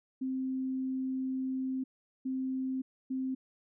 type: tone bursts at uneven times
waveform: sine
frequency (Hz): 261.6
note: C4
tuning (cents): 0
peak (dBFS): -31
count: 3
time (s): 0.21-1.84 / 2.25-2.82 / 3.1-3.35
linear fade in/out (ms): 10
effects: none